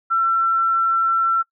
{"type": "tone", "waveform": "sine", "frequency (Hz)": 1347, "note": "E6", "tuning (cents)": 37, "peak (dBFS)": -15, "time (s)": [0.1, 1.43], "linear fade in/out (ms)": 20, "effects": ["noise-tail reverb RT60 0.1 s tail -21 dB re dry"]}